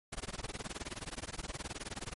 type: noise with tremolo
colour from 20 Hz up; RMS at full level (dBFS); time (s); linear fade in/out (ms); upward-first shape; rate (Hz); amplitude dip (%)
pink; -39; 0.12-2.14; 10; sine; 19; 100
effects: MP3 48 kbps